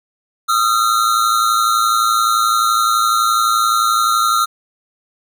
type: tone pair together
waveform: square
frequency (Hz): 1244.5 / 1356.2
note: D#6 / E6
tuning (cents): 0 / +49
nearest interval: minor second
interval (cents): 149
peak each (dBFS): -16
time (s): 0.48-4.46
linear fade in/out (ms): 20
effects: none